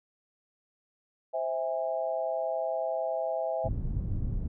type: chord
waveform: sine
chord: C augmented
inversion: none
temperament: just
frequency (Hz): 523.3 / 654.1 / 817.6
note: C5 / E5 / G#5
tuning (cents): 0 / -14 / -27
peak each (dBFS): -34 / -30 / -36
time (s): 1.33-3.69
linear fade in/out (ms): 20
type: low-pass noise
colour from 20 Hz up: pink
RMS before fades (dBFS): -31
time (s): 3.64-4.48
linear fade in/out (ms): 10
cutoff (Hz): 140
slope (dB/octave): 12
effects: none